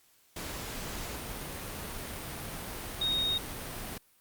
sine tone in noise, 3729 Hz, A#7, in tune, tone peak -27 dBFS, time 3.01-3.38 s, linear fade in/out 5 ms, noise pink, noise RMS -39 dBFS, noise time 0.36-3.98 s, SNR +9 dB, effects white hiss -65 dBFS RMS until 4.2 s + Opus 48 kbps

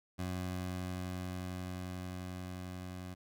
20% pulse tone with level ramp, 91.3 Hz, F#2, 23 cents flat, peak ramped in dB -31 to -38 dBFS, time 0.18-3.15 s, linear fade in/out 20 ms, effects none

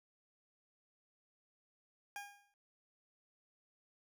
20% pulse tone with exponential decay, 811 Hz, G#5, 41 cents flat, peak -36 dBFS, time 2.16-2.54 s, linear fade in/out 1 ms, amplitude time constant 82 ms, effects none

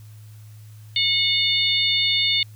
harmonic tone with a mistuned harmonic, 728 Hz, F#5, 28 cents flat, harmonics 3 / 4 / 5 / 6, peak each -25 / -25 / -20 / -25 dBFS, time 0.96-2.43 s, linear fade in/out 2 ms, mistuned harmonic 5, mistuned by -18 cents, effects added 107 Hz sine -40 dBFS peak until 2.55 s + white hiss -56 dBFS RMS until 2.55 s

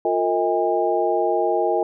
sine tone cluster, 355.7 / 455.3 / 637 / 810 Hz, F4 / A#4 / D#5 / G#5, +32 / -41 / +41 / -43 cents, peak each -23 dBFS, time 0.05-1.83 s, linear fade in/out 2 ms, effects none

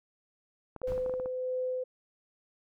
clicks, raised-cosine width 1 ms, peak -28 dBFS, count 9, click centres 0.763 / 0.817 / 0.92 / 0.979 / 1.062 / 1.096 / 1.139 / 1.199 / 1.259 s
sine tone with tremolo, 509 Hz, C5, 48 cents flat, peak -29 dBFS, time 0.83-1.84 s, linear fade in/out 10 ms, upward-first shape sine, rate 1.6 Hz, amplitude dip 30%
brown noise with exponential decay, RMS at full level -38 dBFS, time 0.87-1.38 s, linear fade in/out 5 ms, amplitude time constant 110 ms
effects none

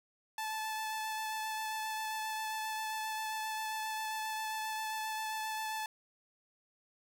sawtooth tone with vibrato, 872 Hz, A5, 16 cents flat, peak -32 dBFS, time 0.38-5.86 s, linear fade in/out 2 ms, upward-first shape sine, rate 7.5 Hz, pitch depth 13 cents each way, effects none

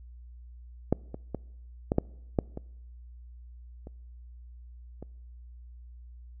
clicks, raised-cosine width 2 ms, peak -9 / -23 / -18 / -12 / -9 / -10 / -23 / -30 / -27 dBFS, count 9, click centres 0.926 / 1.144 / 1.347 / 1.919 / 1.984 / 2.388 / 2.574 / 3.871 / 5.026 s, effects noise-tail reverb RT60 0.9 s tail -25 dB re dry + added 60 Hz sine -45 dBFS peak until 6.4 s

